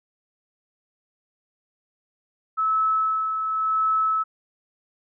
sine tone with tremolo, 1300 Hz, E6, 24 cents flat, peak -18 dBFS, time 2.57-4.24 s, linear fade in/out 20 ms, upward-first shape sine, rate 0.92 Hz, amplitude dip 45%, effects none

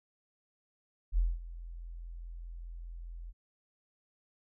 sine tone with ADSR envelope, 42.41 Hz, E1, 50 cents sharp, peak -23 dBFS, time 1.12-3.33 s, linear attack 55 ms, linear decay 210 ms, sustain -18 dB, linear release 40 ms, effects none

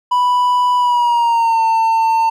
triangle tone with pitch glide, 987.8 to 900.6 Hz, B5 to A5, 0 to +40 cents, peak -9 dBFS, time 0.11-2.3 s, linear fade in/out 10 ms, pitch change -160 cents, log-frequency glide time 0.77-1.62 s, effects none

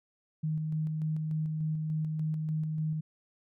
sine tone with tremolo, 156 Hz, D#3, 5 cents sharp, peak -28 dBFS, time 0.43-3.01 s, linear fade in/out 10 ms, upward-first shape square, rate 3.4 Hz, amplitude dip 25%, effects none

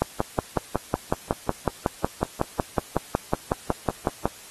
click train, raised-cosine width 1 ms, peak -7 dBFS, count 24, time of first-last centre 0.02-4.256 s, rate 5.43 Hz, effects white hiss -45 dBFS RMS until 4.5 s + AAC 32 kbps

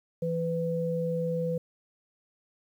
sine tone pair together, 166.32 / 499.8 Hz, E3 / B4, +16 / +21 cents, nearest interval octave + perfect fifth, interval 1905 cents, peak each -30 / -29 dBFS, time 0.22-1.58 s, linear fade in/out 5 ms, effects 10-bit

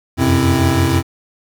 square tone cluster, 87.3 / 93.5 / 131.3 / 262.6 / 332.1 Hz, F2 / F#2 / C3 / C4 / E4, 0 / +19 / +6 / +6 / +13 cents, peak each -19 dBFS, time 0.17-1.03 s, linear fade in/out 50 ms, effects 8-bit

